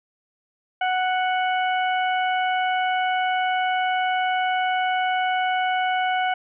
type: harmonic tone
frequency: 740 Hz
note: F#5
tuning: in tune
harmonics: 1 / 2 / 3 / 4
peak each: -21 / -27 / -31 / -33 dBFS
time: 0.81-6.34 s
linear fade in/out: 5 ms
effects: none